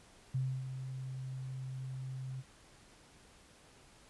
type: tone with ADSR envelope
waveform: sine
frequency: 130.81 Hz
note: C3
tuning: in tune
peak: -30 dBFS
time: 0.34-2.43 s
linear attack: 11 ms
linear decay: 290 ms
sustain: -9 dB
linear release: 36 ms
effects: pink hiss -61 dBFS RMS until 4.09 s + resampled to 24000 Hz